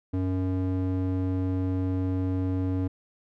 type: tone with band-pass filter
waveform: square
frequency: 92.7 Hz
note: F#2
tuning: 4 cents sharp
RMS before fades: -27 dBFS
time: 0.13-2.88 s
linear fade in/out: 10 ms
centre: 220 Hz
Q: 1.5
effects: none